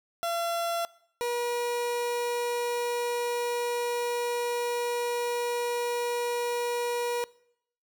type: tone pair in turn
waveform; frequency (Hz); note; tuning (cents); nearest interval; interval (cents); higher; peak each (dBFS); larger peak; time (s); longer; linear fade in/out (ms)
30% pulse; 680 / 480.8; F5 / B4; -46 / -46; tritone; 600; first; -25; neither; 0.23-0.85 / 1.21-7.24; second; 0
effects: noise-tail reverb RT60 0.7 s tail -22 dB re dry